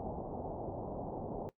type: low-pass noise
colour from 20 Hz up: white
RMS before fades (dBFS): -41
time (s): 0-1.49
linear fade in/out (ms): 0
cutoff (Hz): 820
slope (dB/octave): 48
effects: noise-tail reverb RT60 0.1 s tail -17 dB re dry